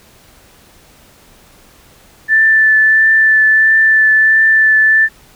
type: tone with vibrato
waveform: sine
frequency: 1760 Hz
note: A6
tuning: in tune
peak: -6 dBFS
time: 2.28-5.09 s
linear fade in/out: 50 ms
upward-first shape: triangle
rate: 1.5 Hz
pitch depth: 15 cents each way
effects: pink hiss -45 dBFS RMS until 5.35 s